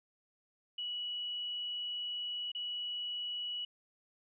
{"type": "tone with dropouts", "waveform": "sine", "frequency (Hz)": 2935, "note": "F#7", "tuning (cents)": -15, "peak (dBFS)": -36, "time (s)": [0.78, 3.65], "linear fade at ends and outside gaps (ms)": 5, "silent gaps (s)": [2.518, 2.549], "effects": []}